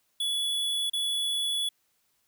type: tone with dropouts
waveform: square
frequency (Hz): 3411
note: G#7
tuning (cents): +46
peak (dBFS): -27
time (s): 0.2-1.69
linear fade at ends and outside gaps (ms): 5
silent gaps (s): 0.899-0.933
effects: white hiss -72 dBFS RMS until 2.27 s